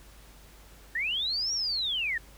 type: linear two-way sweep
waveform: sine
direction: up then down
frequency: 1741 to 5700 to 1741 Hz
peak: -27 dBFS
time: 0.95-2.18 s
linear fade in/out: 5 ms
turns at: 1.53 s
effects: added 50 Hz sine -51 dBFS peak until 2.37 s + pink hiss -55 dBFS RMS until 2.37 s